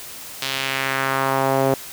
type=tone with band-pass filter sweep; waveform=sawtooth; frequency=134.8 Hz; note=C#3; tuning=48 cents flat; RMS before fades=-21 dBFS; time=0.42-1.74 s; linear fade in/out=2 ms; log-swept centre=3900 to 530 Hz; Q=1.5; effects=white hiss -36 dBFS RMS until 1.92 s